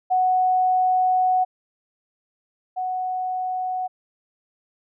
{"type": "tone pair in turn", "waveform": "sine", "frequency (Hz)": [740, 740], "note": ["F#5", "F#5"], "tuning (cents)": [0, 0], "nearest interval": "unison", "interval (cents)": 0, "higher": "neither", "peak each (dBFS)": [-16, -23], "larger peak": "first", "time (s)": [[0.1, 1.45], [2.76, 3.88]], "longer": "first", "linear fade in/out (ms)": 20, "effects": []}